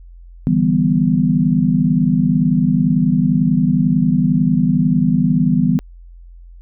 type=chord; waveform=sine; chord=E minor seventh; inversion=third; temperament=equal; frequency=146.83 / 164.81 / 196 / 246.9 Hz; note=D3 / E3 / G3 / B3; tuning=0 / 0 / 0 / 0 cents; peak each=-21 / -16 / -17 / -16 dBFS; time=0.47-5.79 s; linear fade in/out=0 ms; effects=added 43 Hz sine -36 dBFS peak until 6.61 s